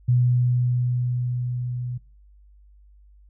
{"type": "tone with level ramp", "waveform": "sine", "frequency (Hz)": 123.47, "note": "B2", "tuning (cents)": 0, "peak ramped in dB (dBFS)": [-15, -27], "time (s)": [0.08, 1.98], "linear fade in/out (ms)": 10, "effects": ["noise-tail reverb RT60 0.3 s tail -20 dB re dry", "added 50 Hz sine -49 dBFS peak until 3.29 s"]}